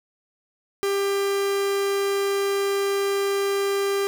45% pulse tone, 397 Hz, G4, 22 cents sharp, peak -21 dBFS, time 0.83-4.07 s, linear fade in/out 0 ms, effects none

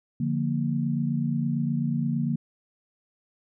sine chord, Bb major, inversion first, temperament equal with one note detuned, 146.16 / 174.61 / 233.1 Hz, D3 / F3 / Bb3, -8 / 0 / 0 cents, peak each -27 / -30 / -27 dBFS, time 0.2-2.36 s, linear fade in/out 5 ms, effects none

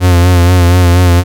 45% pulse tone with vibrato, 88.6 Hz, F2, 25 cents sharp, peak -4 dBFS, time 0-1.24 s, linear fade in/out 50 ms, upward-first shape sine, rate 4.2 Hz, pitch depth 44 cents each way, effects none

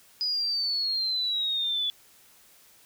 sine exponential sweep, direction down, 4978 to 3430 Hz, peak -25 dBFS, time 0.21-1.9 s, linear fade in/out 0 ms, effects white hiss -57 dBFS RMS until 2.85 s

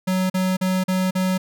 square tone bursts, 186 Hz, F#3, 9 cents sharp, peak -19 dBFS, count 5, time 0.07-1.38 s, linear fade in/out 10 ms, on 230 ms, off 40 ms, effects none

